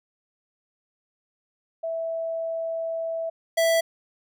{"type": "tone pair in turn", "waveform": ["sine", "square"], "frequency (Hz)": [657, 659.7], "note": ["E5", "E5"], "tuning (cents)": [-6, 1], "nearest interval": "unison", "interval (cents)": 7, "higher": "second", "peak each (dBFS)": [-26, -19], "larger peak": "second", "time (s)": [[1.83, 3.3], [3.57, 3.81]], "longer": "first", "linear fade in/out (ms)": 10, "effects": []}